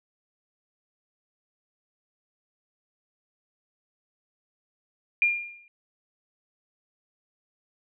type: tone with exponential decay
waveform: sine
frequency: 2405 Hz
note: D7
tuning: 41 cents sharp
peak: -16 dBFS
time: 5.22-5.68 s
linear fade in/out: 1 ms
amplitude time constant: 100 ms
effects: none